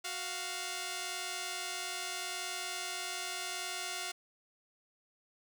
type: tone pair together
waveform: 5% pulse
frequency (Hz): 370 / 699.2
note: F#4 / F5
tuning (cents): 0 / +2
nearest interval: major seventh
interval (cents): 1102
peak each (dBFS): -31 / -27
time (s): 0.04-4.12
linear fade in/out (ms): 10
effects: none